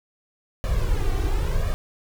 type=noise with flanger; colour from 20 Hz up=brown; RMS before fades=-22 dBFS; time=0.64-1.74 s; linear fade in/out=0 ms; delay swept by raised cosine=1.7 to 2.64 ms; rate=0.94 Hz; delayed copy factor=+0.85; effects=none